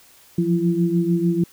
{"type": "tone cluster", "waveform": "sine", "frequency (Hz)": [170.8, 177.5, 337.5], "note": ["F3", "F3", "E4"], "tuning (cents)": [-38, 28, 41], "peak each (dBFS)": -21, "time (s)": [0.38, 1.44], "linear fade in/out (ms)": 5, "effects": ["white hiss -51 dBFS RMS until 1.52 s"]}